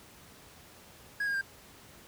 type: tone with pitch steps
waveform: triangle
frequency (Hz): 1656 / 1622.9 / 1590.4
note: G#6 / G#6 / G6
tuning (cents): -5 / -40 / +25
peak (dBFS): -27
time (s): 1.2-1.413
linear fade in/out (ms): 5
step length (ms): 71
effects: pink hiss -54 dBFS RMS until 2.07 s + high-pass 60 Hz 12 dB/octave